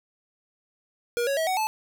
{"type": "tone with pitch steps", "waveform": "square", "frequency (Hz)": [477, 554.3, 644.1, 748.5, 869.8], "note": ["A#4", "C#5", "E5", "F#5", "A5"], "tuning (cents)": [40, 0, -40, 20, -20], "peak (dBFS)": -24, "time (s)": [1.17, 1.67], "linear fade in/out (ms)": 0, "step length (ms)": 100, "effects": []}